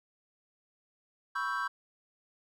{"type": "chord", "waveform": "triangle", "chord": "C# half-diminished seventh", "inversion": "third", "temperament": "equal", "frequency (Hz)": [987.8, 1108.7, 1318.5, 1568], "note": ["B5", "C#6", "E6", "G6"], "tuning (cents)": [0, 0, 0, 0], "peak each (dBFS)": [-37, -34, -36, -33], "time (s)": [1.35, 1.68], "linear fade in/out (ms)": 10, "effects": []}